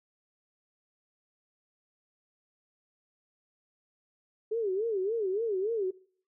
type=tone with vibrato; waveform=sine; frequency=415.3 Hz; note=G#4; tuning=in tune; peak=-27 dBFS; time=4.51-5.91 s; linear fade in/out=10 ms; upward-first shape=sine; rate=3.5 Hz; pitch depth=200 cents each way; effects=noise-tail reverb RT60 0.5 s tail -21 dB re dry